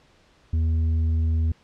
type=tone with tanh clipping; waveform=sine; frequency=80.7 Hz; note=E2; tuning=36 cents flat; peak=-20 dBFS; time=0.53-1.52 s; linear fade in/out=5 ms; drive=5 dB; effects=pink hiss -58 dBFS RMS until 1.63 s + low-pass 5000 Hz 12 dB/octave